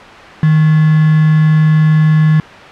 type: tone with quantisation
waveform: sine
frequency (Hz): 155.56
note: D#3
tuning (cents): 0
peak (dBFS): -6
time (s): 0.43-2.4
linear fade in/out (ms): 2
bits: 3
effects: white hiss -31 dBFS RMS until 2.71 s + low-pass 2000 Hz 12 dB/octave